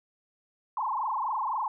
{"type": "tone with frequency modulation", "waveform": "sine", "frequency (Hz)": 965, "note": "B5", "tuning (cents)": -40, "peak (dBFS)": -27, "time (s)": [0.77, 1.68], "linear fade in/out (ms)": 2, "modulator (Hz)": 23.9, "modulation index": 5.3, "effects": []}